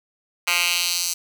10% pulse tone with high-pass filter sweep, 174.8 Hz, F3, 2 cents sharp, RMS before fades -22 dBFS, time 0.47-1.14 s, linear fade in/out 10 ms, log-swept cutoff 1900 to 6000 Hz, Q 1.6, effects none

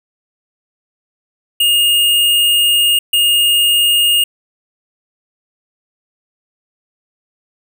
square tone bursts at uneven times, 2843 Hz, F7, 30 cents sharp, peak -10 dBFS, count 2, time 1.6-2.99 / 3.13-4.24 s, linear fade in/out 5 ms, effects none

